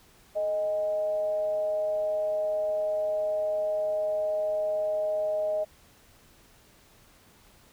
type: tone with frequency modulation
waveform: sine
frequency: 622.3 Hz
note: D#5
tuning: in tune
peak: -25 dBFS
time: 0.35-5.65 s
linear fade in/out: 20 ms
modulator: 191 Hz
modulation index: 0.26
effects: pink hiss -58 dBFS RMS until 7.72 s